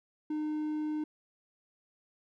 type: tone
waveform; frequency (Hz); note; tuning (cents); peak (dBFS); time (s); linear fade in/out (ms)
triangle; 305.1; D#4; -34; -29; 0.3-1.04; 5
effects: none